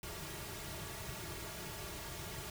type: noise with comb filter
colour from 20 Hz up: pink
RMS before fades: -45 dBFS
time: 0.03-2.5 s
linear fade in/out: 2 ms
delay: 3.9 ms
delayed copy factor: -0.9
effects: none

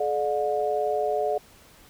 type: tone cluster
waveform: sine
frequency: 427.3 / 597 / 719 Hz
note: G#4 / D5 / F#5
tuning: +49 / +28 / -50 cents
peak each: -27 dBFS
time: 0-1.38 s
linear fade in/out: 5 ms
effects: pink hiss -53 dBFS RMS until 1.89 s

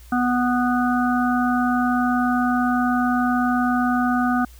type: harmonic tone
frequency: 246.9 Hz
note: B3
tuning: in tune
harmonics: 1 / 3 / 5 / 6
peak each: -19 / -24 / -26 / -27 dBFS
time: 0.12-4.45 s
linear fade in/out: 5 ms
effects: added 60 Hz sine -42 dBFS peak until 4.59 s + white hiss -52 dBFS RMS until 4.59 s

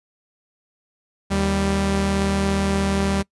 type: tone pair together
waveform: sawtooth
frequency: 77.76 / 196.3 Hz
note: D#2 / G3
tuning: 0 / +3 cents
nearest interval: octave + major third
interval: 1603 cents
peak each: -20 / -16 dBFS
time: 1.3-3.23 s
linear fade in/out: 20 ms
effects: noise-tail reverb RT60 0.1 s tail -24 dB re dry + resampled to 24000 Hz

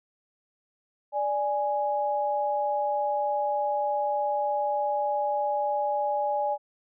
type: tone pair together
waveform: sine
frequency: 587.3 / 830.6 Hz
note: D5 / G#5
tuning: 0 / 0 cents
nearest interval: tritone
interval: 600 cents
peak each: -28 / -26 dBFS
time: 1.12-6.58 s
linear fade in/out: 50 ms
effects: none

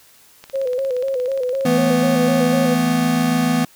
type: click train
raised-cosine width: 0.2 ms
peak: -20 dBFS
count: 22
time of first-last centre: 0.44-1.668 s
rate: 17.1 Hz
type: tone with vibrato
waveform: sine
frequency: 520 Hz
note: C5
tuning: 11 cents flat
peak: -18 dBFS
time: 0.53-2.75 s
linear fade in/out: 20 ms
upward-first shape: square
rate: 4 Hz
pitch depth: 67 cents each way
type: chord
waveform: square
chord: E suspended fourth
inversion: none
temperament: equal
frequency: 164.81 / 220 / 246.9 Hz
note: E3 / A3 / B3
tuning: 0 / 0 / 0 cents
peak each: -22 / -23 / -18 dBFS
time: 1.65-3.65 s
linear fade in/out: 5 ms
effects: white hiss -50 dBFS RMS until 3.75 s

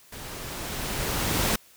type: noise with level ramp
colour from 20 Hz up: pink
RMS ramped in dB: -40 to -23 dBFS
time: 0.12-1.56 s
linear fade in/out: 5 ms
effects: white hiss -55 dBFS RMS until 1.76 s

